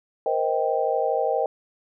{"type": "chord", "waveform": "sine", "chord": "C minor seventh", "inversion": "third", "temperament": "just", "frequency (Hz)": [470.9, 523.3, 627.9, 784.9], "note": ["Bb4", "C5", "Eb5", "G5"], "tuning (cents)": [18, 0, 16, 2], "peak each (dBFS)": -26, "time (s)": [0.26, 1.46], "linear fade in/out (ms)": 2, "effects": []}